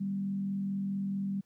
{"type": "tone with frequency modulation", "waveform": "sine", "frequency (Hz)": 196, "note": "G3", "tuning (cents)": 0, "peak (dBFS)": -30, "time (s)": [0, 1.41], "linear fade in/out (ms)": 10, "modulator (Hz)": 44.6, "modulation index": 0.37, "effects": ["pink hiss -74 dBFS RMS until 1.45 s", "high-pass 100 Hz 12 dB/octave"]}